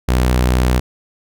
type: tone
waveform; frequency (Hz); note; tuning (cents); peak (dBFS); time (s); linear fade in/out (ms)
sawtooth; 62.3; B1; +16; -8; 0.08-0.8; 10
effects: none